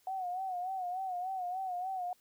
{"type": "tone with vibrato", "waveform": "sine", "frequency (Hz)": 739, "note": "F#5", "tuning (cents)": -2, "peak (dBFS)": -34, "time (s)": [0.07, 2.13], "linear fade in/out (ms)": 2, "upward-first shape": "sine", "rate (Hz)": 3.4, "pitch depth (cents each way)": 73, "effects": ["white hiss -69 dBFS RMS until 2.2 s"]}